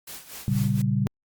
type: noise with tremolo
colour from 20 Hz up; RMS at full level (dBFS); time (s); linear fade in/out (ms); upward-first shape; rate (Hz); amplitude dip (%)
white; -38; 0.07-0.82; 5; sine; 4.2; 75
type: chord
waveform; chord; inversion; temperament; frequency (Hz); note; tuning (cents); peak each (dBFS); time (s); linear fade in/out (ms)
sine; G diminished; first; equal; 116.54 / 138.59 / 196; Bb2 / Db3 / G3; 0 / 0 / 0; -25; 0.48-1.07; 0
effects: Opus 48 kbps